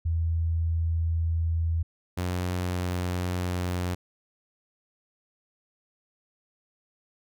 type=tone pair in turn; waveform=sine / sawtooth; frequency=82.41 / 89.87 Hz; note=E2 / F#2; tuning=0 / -50 cents; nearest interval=major second; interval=150 cents; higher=second; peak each=-23 dBFS; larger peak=neither; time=0.05-1.83 / 2.17-3.95 s; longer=neither; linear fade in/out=10 ms; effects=none